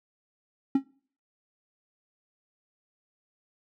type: tone with exponential decay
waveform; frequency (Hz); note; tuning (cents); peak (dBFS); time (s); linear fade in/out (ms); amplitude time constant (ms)
triangle; 271.4; C#4; -36; -14; 0.75-0.84; 5; 19
effects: noise-tail reverb RT60 0.5 s tail -25 dB re dry